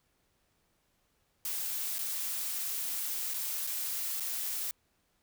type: noise with dropouts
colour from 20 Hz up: blue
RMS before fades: -35 dBFS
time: 1.45-4.71 s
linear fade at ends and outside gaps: 1 ms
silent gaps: 1.984-1.99 / 3.337-3.342 / 3.668-3.672 / 4.199-4.205 s
effects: pink hiss -74 dBFS RMS until 5.22 s